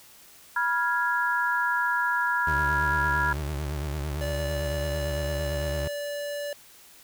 sine chord, F diminished, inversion second, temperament equal with one note detuned, 975.3 / 1396.9 / 1661.2 Hz, Cb6 / F6 / Ab6, -22 / 0 / 0 cents, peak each -27 dBFS, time 0.56-3.33 s, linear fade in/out 5 ms
30% pulse tone with vibrato, 73.42 Hz, D2, in tune, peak -26 dBFS, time 2.47-5.88 s, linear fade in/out 5 ms, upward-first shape sine, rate 8.9 Hz, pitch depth 110 cents each way
square tone, 580 Hz, D5, 22 cents flat, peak -31 dBFS, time 4.21-6.53 s, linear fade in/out 2 ms
effects white hiss -52 dBFS RMS until 7.03 s

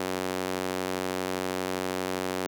sawtooth tone with high-pass filter, 92.5 Hz, F#2, in tune, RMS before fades -31 dBFS, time 0-2.47 s, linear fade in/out 5 ms, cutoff 340 Hz, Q 1.1, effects none

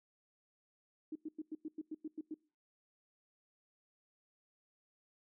sine tone bursts, 311.1 Hz, D#4, in tune, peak -39 dBFS, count 10, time 1.12-2.343 s, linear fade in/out 5 ms, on 35 ms, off 97 ms, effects noise-tail reverb RT60 0.4 s tail -24 dB re dry

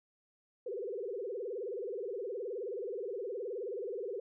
sine tone with vibrato, 436.6 Hz, A4, 13 cents flat, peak -36 dBFS, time 0.66-4.2 s, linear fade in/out 5 ms, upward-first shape sine, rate 19 Hz, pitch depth 260 cents each way, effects none

